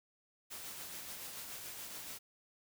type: noise with tremolo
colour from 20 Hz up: white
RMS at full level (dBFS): -45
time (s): 0.5-2.19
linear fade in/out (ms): 20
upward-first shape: triangle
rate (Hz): 7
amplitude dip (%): 35
effects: none